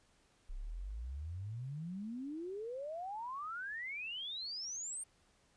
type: exponential sweep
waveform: sine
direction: up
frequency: 30.45 to 8950 Hz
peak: -40 dBFS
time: 0.49-5.04 s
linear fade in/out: 10 ms
effects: pink hiss -71 dBFS RMS until 5.56 s + resampled to 22050 Hz